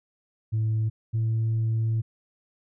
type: tone pair in turn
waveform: sine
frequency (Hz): 110 / 112.18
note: A2 / A2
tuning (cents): 0 / +34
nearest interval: unison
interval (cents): 34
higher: second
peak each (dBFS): -20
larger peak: neither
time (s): 0.52-0.9 / 1.13-2.02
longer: second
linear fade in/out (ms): 20
effects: tanh soft clip ceiling -20 dBFS